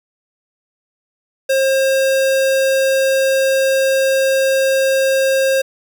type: tone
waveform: square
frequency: 535 Hz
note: C5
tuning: 38 cents sharp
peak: -13 dBFS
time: 1.49-5.62 s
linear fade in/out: 10 ms
effects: 9-bit